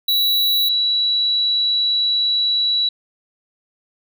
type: tone pair in turn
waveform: square / sine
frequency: 3923 / 3923 Hz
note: B7 / B7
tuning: -12 / -12 cents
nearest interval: unison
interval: 0 cents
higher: neither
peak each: -15 dBFS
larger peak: neither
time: 0.08-0.69 / 0.69-2.89 s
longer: second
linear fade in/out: 5 ms
effects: none